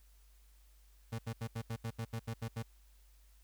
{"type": "tone bursts", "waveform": "35% pulse", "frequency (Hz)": 113.9, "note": "A#2", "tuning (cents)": -40, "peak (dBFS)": -35, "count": 11, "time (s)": [1.12, 2.627], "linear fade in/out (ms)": 10, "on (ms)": 67, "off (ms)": 77, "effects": ["added 50 Hz sine -60 dBFS peak until 3.43 s", "white hiss -71 dBFS RMS until 3.43 s"]}